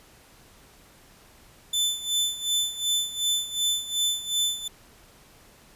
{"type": "tone with tremolo", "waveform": "sawtooth", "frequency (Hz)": 3520, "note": "A7", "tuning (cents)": 0, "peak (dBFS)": -18, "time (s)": [1.73, 4.68], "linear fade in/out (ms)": 5, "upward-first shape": "sine", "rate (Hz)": 2.7, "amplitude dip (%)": 80, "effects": ["pink hiss -54 dBFS RMS until 5.75 s", "resampled to 32000 Hz"]}